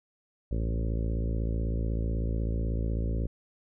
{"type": "harmonic tone with a mistuned harmonic", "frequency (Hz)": 56.1, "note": "A1", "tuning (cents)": 34, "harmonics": [1, 2, 3, 4, 5, 6, 7, 8, 9, 10], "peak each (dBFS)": [-28, -34, -38, -40, -42, -44, -45, -46, -47, -48], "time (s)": [0.51, 3.27], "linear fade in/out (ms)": 5, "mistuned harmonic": 1, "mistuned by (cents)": 64, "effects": []}